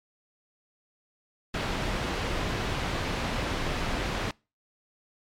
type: low-pass noise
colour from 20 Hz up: pink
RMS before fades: -30 dBFS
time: 1.54-4.31 s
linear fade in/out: 2 ms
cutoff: 3800 Hz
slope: 12 dB/octave
effects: noise-tail reverb RT60 0.3 s tail -25 dB re dry + MP3 96 kbps